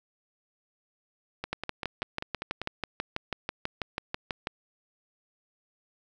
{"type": "two click trains", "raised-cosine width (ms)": 0.3, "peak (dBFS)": [-14, -17], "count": [19, 7], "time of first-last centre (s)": [[1.53, 4.471], [1.44, 2.616]], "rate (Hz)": [6.12, 5.1], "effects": []}